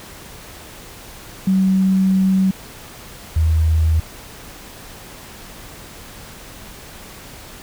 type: tone pair in turn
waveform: sine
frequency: 190 / 79.89 Hz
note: F#3 / D#2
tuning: +46 / +46 cents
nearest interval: octave + minor third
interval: 1500 cents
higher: first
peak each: -12 dBFS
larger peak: neither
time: 1.47-2.51 / 3.36-4 s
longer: first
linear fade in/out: 5 ms
effects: pink hiss -38 dBFS RMS until 7.62 s